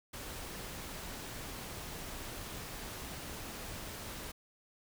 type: noise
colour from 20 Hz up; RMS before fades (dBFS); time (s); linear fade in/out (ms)
pink; -44; 0.13-4.32; 10
effects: none